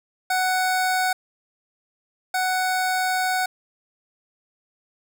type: tone pair in turn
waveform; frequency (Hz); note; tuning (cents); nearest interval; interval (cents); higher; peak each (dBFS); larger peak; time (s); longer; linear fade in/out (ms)
25% pulse; 743 / 743; F#5 / F#5; +7 / +7; unison; 0; neither; -16 / -17; first; 0.3-1.13 / 2.34-3.46; second; 5
effects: none